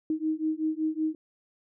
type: beating tone pair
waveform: sine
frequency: 311.2 / 316.5 Hz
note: D#4 / D#4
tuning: 0 / +30 cents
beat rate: 5.3 Hz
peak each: -29 dBFS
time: 0.1-1.15 s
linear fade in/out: 2 ms
effects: none